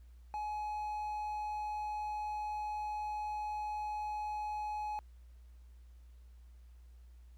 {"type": "tone", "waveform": "triangle", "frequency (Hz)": 844, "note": "G#5", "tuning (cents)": 28, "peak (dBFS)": -34, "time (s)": [0.34, 4.99], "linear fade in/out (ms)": 0, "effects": ["added 60 Hz sine -53 dBFS peak until 7.37 s", "pink hiss -75 dBFS RMS until 7.37 s"]}